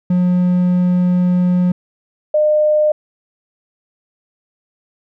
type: tone pair in turn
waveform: triangle / sine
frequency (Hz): 179.5 / 606.6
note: F3 / D#5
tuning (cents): +48 / -44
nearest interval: octave + major sixth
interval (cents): 2108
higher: second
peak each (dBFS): -9 / -10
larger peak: first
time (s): 0.1-1.72 / 2.34-2.92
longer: first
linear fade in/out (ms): 5
effects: none